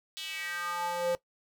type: tone with high-pass filter sweep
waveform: square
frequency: 174.61 Hz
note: F3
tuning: in tune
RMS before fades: -34 dBFS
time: 0.17-1.15 s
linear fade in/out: 0 ms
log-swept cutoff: 3500 to 460 Hz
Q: 3.8
effects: noise-tail reverb RT60 0.1 s tail -18 dB re dry